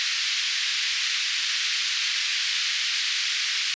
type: band-pass noise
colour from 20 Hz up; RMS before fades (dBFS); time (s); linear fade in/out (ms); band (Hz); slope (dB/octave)
white; -26; 0-3.74; 0; 1800 to 5100; 24
effects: resampled to 16000 Hz